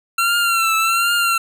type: tone with vibrato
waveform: 25% pulse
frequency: 1360 Hz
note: F6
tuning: 46 cents flat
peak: -11 dBFS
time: 0.18-1.38 s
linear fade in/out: 5 ms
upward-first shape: triangle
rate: 1.3 Hz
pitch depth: 65 cents each way
effects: none